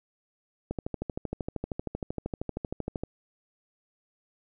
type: click train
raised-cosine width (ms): 2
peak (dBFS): -18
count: 31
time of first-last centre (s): 0.71-3.036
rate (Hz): 12.9
effects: none